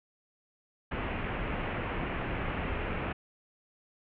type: low-pass noise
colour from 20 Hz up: pink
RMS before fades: -34 dBFS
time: 0.91-3.13 s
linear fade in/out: 10 ms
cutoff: 2800 Hz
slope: 48 dB/octave
effects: none